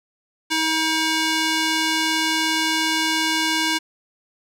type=tone with band-pass filter; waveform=square; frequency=318.6 Hz; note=D#4; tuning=41 cents sharp; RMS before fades=-21 dBFS; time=0.5-3.79 s; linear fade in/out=20 ms; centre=3700 Hz; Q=0.68; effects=none